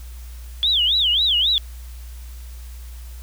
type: tone with vibrato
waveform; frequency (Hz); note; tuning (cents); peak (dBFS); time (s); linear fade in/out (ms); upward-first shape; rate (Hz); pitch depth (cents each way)
sine; 3354; G#7; +16; -15; 0.63-1.58; 0; sine; 3.7; 280
effects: added 60 Hz sine -33 dBFS peak until 3.22 s + white hiss -48 dBFS RMS until 3.22 s